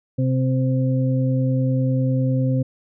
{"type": "harmonic tone", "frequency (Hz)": 130, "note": "C3", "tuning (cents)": -11, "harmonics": [1, 2, 4], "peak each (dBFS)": [-18, -23, -28], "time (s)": [0.18, 2.63], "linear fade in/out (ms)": 10, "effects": []}